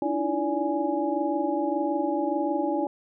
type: tone cluster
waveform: sine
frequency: 290.8 / 316 / 337.7 / 577 / 832 Hz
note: D4 / D#4 / E4 / D5 / G#5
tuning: -17 / +27 / +42 / -31 / +3 cents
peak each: -30 dBFS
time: 0.02-2.87 s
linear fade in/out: 2 ms
effects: none